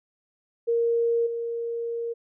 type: tone with level steps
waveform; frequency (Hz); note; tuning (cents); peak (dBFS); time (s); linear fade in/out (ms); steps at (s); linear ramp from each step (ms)
sine; 466.2; A#4; 0; -20 / -27; 0.67-2.14; 20; 1.26; 10
effects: none